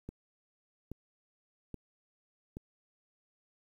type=click train; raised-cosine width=3 ms; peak=-28 dBFS; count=4; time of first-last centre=0.09-2.569 s; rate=1.21 Hz; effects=10-bit

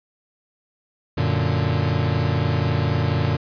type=chord; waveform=40% pulse; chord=Gb augmented; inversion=none; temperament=equal; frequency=92.5 / 116.54 / 146.83 Hz; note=Gb2 / Bb2 / D3; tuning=0 / 0 / 0 cents; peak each=-23 / -22 / -22 dBFS; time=1.17-3.37 s; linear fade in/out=10 ms; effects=resampled to 11025 Hz

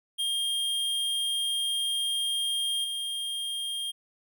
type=tone with level steps; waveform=square; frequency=3217 Hz; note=G7; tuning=44 cents sharp; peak=-27 / -31 dBFS; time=0.18-3.92 s; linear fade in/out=20 ms; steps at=2.84 s; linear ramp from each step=5 ms; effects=none

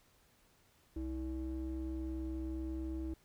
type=ring-modulated tone; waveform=triangle; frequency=129.2 Hz; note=C3; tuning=21 cents flat; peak=-32 dBFS; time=0.96-3.14 s; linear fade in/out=5 ms; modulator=194 Hz; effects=pink hiss -69 dBFS RMS until 3.24 s

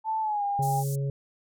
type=tone with pitch glide; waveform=sine; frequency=880 to 807 Hz; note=A5 to G#5; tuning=0 to -50 cents; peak=-25 dBFS; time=0.04-0.84 s; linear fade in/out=50 ms; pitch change=-150 cents; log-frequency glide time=0.21-0.44 s
type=harmonic tone; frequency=138.59 Hz; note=C#3; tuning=in tune; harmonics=1 / 3 / 4; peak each=-26 / -38 / -42 dBFS; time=0.59-1.1 s; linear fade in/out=2 ms
type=band-pass noise; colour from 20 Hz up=pink; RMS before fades=-41 dBFS; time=0.62-0.96 s; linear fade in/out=10 ms; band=6500 to 16000 Hz; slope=24 dB/octave
effects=none

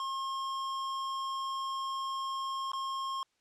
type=tone with dropouts; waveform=square; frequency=1073 Hz; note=C6; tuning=43 cents sharp; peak=-34 dBFS; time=0-3.23 s; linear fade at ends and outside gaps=1 ms; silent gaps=2.718-2.733 s; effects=white hiss -75 dBFS RMS until 3.4 s + low-pass 6000 Hz 12 dB/octave

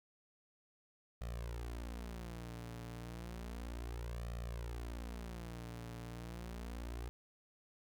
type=tone with flanger; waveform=sawtooth; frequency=58.4 Hz; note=A#1; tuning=4 cents sharp; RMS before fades=-45 dBFS; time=1.21-7.09 s; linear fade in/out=0 ms; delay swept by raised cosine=1.6 to 7 ms; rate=0.32 Hz; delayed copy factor=+0.95; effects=none

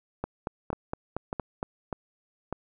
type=two click trains; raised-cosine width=1 ms; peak=-16 / -17 dBFS; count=7 / 4; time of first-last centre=0.24-1.629 / 0.73-2.526 s; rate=4.32 / 1.67 Hz; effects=none

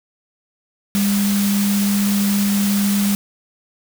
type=tone in noise; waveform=sine; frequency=201.6 Hz; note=G3; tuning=49 cents sharp; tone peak=-15 dBFS; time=0.95-3.15 s; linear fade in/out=0 ms; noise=white; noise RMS=-25 dBFS; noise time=0.95-3.15 s; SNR=+7 dB; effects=none

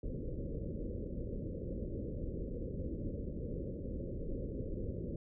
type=low-pass noise; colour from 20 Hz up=pink; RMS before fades=-40 dBFS; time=0.03-5.16 s; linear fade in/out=2 ms; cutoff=560 Hz; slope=96 dB/octave; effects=none

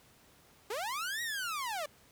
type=linear two-way sweep; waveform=sawtooth; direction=up then down; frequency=383.8 to 1925 to 563 Hz; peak=-31 dBFS; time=0.7-1.86 s; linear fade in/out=5 ms; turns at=1.22 s; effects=pink hiss -62 dBFS RMS until 2.11 s + high-pass 60 Hz 12 dB/octave

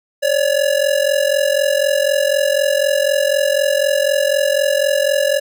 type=ring-modulated tone; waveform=square; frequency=568 Hz; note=C#5; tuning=42 cents sharp; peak=-11 dBFS; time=0.22-5.4 s; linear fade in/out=20 ms; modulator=22 Hz; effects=none

